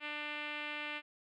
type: tone with low-pass filter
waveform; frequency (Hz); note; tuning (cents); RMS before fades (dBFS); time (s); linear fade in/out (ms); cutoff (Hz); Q
5% pulse; 297.4; D4; +22; -41; 0-1.02; 50; 2600; 2.7
effects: none